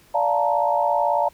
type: chord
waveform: sine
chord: Bb major seventh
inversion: first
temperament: just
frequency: 582.7 / 699.2 / 874.1 / 932.3 Hz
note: D5 / F5 / A5 / Bb5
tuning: -14 / +2 / -12 / 0 cents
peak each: -23 dBFS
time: 0.14-1.29 s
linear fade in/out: 10 ms
effects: pink hiss -54 dBFS RMS until 1.33 s